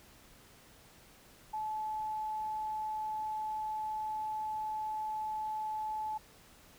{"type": "tone", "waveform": "sine", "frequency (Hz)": 863, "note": "A5", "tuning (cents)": -34, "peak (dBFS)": -34, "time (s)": [1.53, 6.18], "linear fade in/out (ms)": 10, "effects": ["pink hiss -59 dBFS RMS until 6.78 s"]}